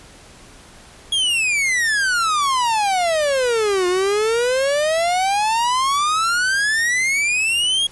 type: exponential two-way sweep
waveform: 45% pulse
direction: down then up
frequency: 3322 to 354.2 to 3322 Hz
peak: -16 dBFS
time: 1.12-7.87 s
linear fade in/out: 5 ms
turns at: 3.87 s
effects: pink hiss -44 dBFS RMS until 7.91 s + resampled to 24000 Hz